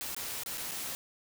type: noise with dropouts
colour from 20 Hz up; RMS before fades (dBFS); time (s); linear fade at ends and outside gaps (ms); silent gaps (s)
white; -38; 0.01-0.95; 0; 0.147-0.165 / 0.435-0.461 / 0.574-0.579 / 0.711-0.716
effects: none